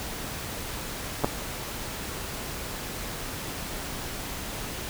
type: clicks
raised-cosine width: 1 ms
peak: -14 / -7 dBFS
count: 2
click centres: 1.238 / 1.245 s
effects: pink hiss -35 dBFS RMS until 4.89 s